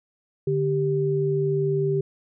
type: tone pair together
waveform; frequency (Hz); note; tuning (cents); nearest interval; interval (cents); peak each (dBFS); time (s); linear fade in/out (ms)
sine; 146.83 / 392; D3 / G4; 0 / 0; octave + perfect fourth; 1700; -24 / -22; 0.47-2.01; 5
effects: none